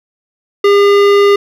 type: tone with hard clipping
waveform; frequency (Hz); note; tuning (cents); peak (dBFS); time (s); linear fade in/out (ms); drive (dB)
sine; 403.9; G#4; -48; -7; 0.64-1.36; 5; 16
effects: none